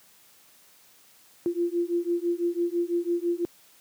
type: beating tone pair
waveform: sine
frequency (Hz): 342.5 / 348.5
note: F4 / F4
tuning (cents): -34 / -4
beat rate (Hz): 6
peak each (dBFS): -27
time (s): 1.46-3.45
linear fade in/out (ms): 0
effects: white hiss -57 dBFS RMS until 3.8 s + high-pass 100 Hz 12 dB/octave